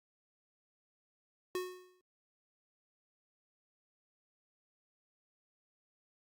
square tone with exponential decay, 365.5 Hz, F#4, 21 cents flat, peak -33 dBFS, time 1.55-2.01 s, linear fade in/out 1 ms, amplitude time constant 100 ms, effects Opus 48 kbps

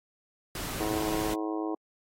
pink noise, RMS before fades -36 dBFS, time 0.55-1.34 s, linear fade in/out 2 ms
harmonic tone, 107.2 Hz, A2, 45 cents flat, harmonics 3 / 4 / 5 / 6 / 7 / 8 / 9 / 10, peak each -31 / -37 / -42 / -43 / -40 / -49 / -42 / -44 dBFS, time 0.8-1.75 s, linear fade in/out 5 ms
effects AAC 48 kbps

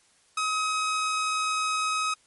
sawtooth tone, 1269 Hz, D#6, 34 cents sharp, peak -21 dBFS, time 0.37-2.14 s, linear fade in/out 5 ms, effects white hiss -62 dBFS RMS until 2.26 s + MP3 48 kbps

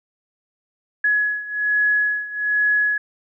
sine beating tone pair, 1686 / 1687.2 Hz, G#6 / G#6, +26 / +27 cents, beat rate 1.2 Hz, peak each -19 / -22 dBFS, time 1.04-2.98 s, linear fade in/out 5 ms, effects none

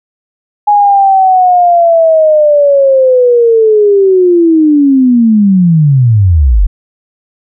sine linear sweep, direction down, 834 to 40.21 Hz, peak -3 dBFS, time 0.67-6.67 s, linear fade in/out 10 ms, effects none

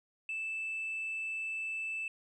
sine tone, 2637 Hz, E7, in tune, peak -33 dBFS, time 0.29-2.08 s, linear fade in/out 2 ms, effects tanh soft clip ceiling -32 dBFS

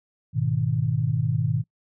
sine chord, G# minor, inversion none, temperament equal, 103.83 / 123.47 / 155.56 Hz, G#2 / B2 / D#3, 0 / 0 / 0 cents, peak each -27 / -24 / -25 dBFS, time 0.33-1.64 s, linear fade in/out 50 ms, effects noise-tail reverb RT60 0.1 s tail -24 dB re dry

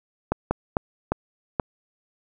slowing click train, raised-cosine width 1 ms, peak -7 dBFS, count 5, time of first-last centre 0.32-1.598 s, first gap 190 ms, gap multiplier 1.36, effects none

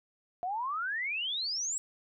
sine exponential sweep, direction up, 692 to 7902 Hz, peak -31 dBFS, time 0.43-1.78 s, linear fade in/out 0 ms, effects none

